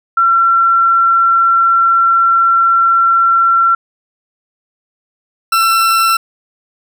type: tone pair in turn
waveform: sine / 40% pulse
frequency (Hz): 1358 / 1344.7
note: F6 / E6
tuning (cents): -49 / +34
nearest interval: unison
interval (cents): 17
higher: first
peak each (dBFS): -7 / -8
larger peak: first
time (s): 0.17-3.75 / 5.52-6.17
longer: first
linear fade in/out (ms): 5
effects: none